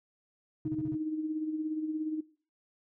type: tone bursts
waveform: triangle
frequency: 135.9 Hz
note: C#3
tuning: 34 cents flat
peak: -33 dBFS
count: 5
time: 0.65-0.95 s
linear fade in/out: 2 ms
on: 32 ms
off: 35 ms
type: tone with tremolo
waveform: sine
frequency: 311.1 Hz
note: D#4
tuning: in tune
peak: -29 dBFS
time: 0.65-2.21 s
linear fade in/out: 10 ms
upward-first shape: sine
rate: 17 Hz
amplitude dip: 55%
effects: noise-tail reverb RT60 0.4 s tail -20 dB re dry